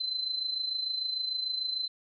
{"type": "tone with amplitude modulation", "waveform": "sine", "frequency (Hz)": 4063, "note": "B7", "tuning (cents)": 48, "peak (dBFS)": -27, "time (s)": [0, 1.88], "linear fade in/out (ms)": 10, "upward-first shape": "sine", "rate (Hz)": 26.7, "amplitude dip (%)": 60, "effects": []}